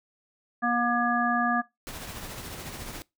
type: harmonic tone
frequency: 239.4 Hz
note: A#3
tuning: 46 cents sharp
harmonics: 1 / 3 / 5 / 7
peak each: -28 / -28 / -28 / -28 dBFS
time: 0.62-1.62 s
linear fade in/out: 20 ms
type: noise with tremolo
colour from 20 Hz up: pink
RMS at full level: -37 dBFS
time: 1.87-3.02 s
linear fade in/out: 0 ms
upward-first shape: triangle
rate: 14 Hz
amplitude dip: 45%
effects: noise-tail reverb RT60 0.2 s tail -22 dB re dry